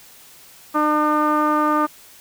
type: tone with low-pass filter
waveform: sawtooth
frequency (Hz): 301.8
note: D4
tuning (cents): +47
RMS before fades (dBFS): -18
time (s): 0.74-1.87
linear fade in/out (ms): 20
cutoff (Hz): 1200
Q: 5.2
effects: white hiss -46 dBFS RMS until 2.2 s